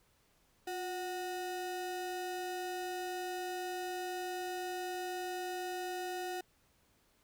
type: ring-modulated tone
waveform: square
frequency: 549 Hz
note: C#5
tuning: 17 cents flat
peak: -35 dBFS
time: 0.67-6.41 s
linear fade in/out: 5 ms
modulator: 192 Hz
effects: pink hiss -71 dBFS RMS until 7.23 s